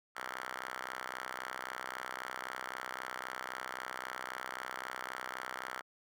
5% pulse ring-modulated tone, 63.8 Hz, C2, 43 cents flat, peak -26 dBFS, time 0.15-5.82 s, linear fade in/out 20 ms, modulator 1320 Hz, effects none

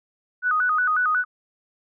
sine tone with vibrato, 1359 Hz, F6, 48 cents flat, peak -18 dBFS, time 0.42-1.25 s, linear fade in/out 50 ms, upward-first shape square, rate 5.5 Hz, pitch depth 150 cents each way, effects none

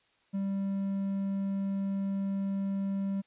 triangle tone, 196 Hz, G3, in tune, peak -27 dBFS, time 0.33-3.22 s, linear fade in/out 20 ms, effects white hiss -69 dBFS RMS until 3.26 s + resampled to 8000 Hz

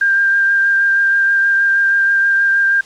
sine tone with vibrato, 1593 Hz, G6, 27 cents sharp, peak -10 dBFS, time 0.01-2.81 s, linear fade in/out 5 ms, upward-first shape sine, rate 6.3 Hz, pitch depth 13 cents each way, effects white hiss -41 dBFS RMS until 2.85 s + low-pass 6000 Hz 12 dB/octave

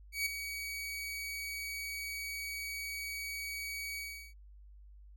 sawtooth tone with ADSR envelope, 2261 Hz, C#7, 34 cents sharp, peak -26 dBFS, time 0.12-4.34 s, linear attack 140 ms, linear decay 9 ms, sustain -9 dB, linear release 370 ms, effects added 50 Hz sine -52 dBFS peak until 5.16 s

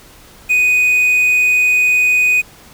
triangle tone with quantisation, 2489 Hz, D#7, in tune, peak -8 dBFS, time 0.49-2.42 s, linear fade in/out 20 ms, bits 6, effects pink hiss -42 dBFS RMS until 2.73 s

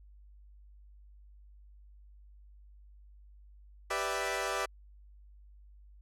15% pulse chord, E minor seventh, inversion first, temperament equal, 392 / 493.9 / 587.3 / 659.3 Hz, G4 / B4 / D5 / E5, 0 / 0 / 0 / 0 cents, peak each -31 dBFS, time 3.9-4.66 s, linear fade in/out 10 ms, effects added 50 Hz sine -53 dBFS peak until 6.01 s + low-pass 11000 Hz 12 dB/octave

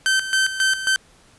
sawtooth tone with tremolo, 1546 Hz, G6, 24 cents flat, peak -12 dBFS, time 0.06-0.96 s, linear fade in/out 0 ms, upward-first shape square, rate 3.7 Hz, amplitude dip 70%, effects pink hiss -53 dBFS RMS until 1.38 s + resampled to 24000 Hz

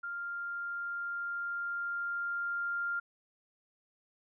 sine tone with level ramp, 1396.9 Hz, F6, in tune, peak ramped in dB -36 to -31 dBFS, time 0.03-3 s, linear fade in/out 10 ms, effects none

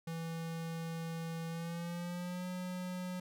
square tone with pitch glide, 164.81 to 181.81 Hz, E3 to F#3, 0 to -30 cents, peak -39 dBFS, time 0.07-3.2 s, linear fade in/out 5 ms, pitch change +170 cents, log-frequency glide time 1.48-2.47 s, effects none

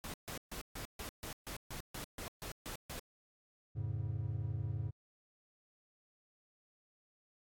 pink noise bursts, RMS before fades -44 dBFS, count 13, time 0.04-2.994 s, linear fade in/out 0 ms, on 98 ms, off 140 ms
triangle chord, F augmented, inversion none, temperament equal with one note detuned, 87.31 / 107.24 / 138.59 Hz, F2 / A2 / C#3, 0 / -44 / 0 cents, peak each -40 / -36 / -40 dBFS, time 3.75-4.91 s, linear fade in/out 20 ms
effects AAC 64 kbps

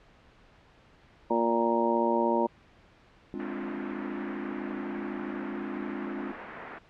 harmonic tone, 116.54 Hz, A#2, in tune, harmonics 2 / 3 / 4 / 5 / 6 / 7 / 8, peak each -30 / -29 / -33 / -30 / -40 / -37 / -28 dBFS, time 1.3-2.47 s, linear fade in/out 10 ms
triangle chord, D half-diminished seventh, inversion second, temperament equal, 207.7 / 261.6 / 293.7 / 349.2 Hz, Ab3 / C4 / D4 / F4, 0 / 0 / 0 / 0 cents, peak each -37 dBFS, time 3.34-6.32 s, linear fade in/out 0 ms
white band-pass noise, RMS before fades -43 dBFS, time 3.39-6.79 s, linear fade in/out 10 ms, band 170 to 1900 Hz, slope 24 dB/octave
effects pink hiss -58 dBFS RMS until 6.89 s + low-pass 3000 Hz 12 dB/octave

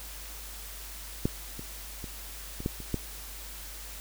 clicks, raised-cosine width 3 ms, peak -12 / -26 / -26 / -25 / -15 / -29 / -15 dBFS, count 7, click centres 1.255 / 1.594 / 2.042 / 2.604 / 2.661 / 2.803 / 2.943 s, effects added 50 Hz sine -44 dBFS peak until 4 s + white hiss -44 dBFS RMS until 4 s

